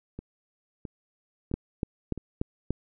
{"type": "two click trains", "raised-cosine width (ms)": 3, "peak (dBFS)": [-14, -24], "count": [5, 4], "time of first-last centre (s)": [[1.54, 2.706], [0.19, 2.177]], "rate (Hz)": [3.43, 1.51], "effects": []}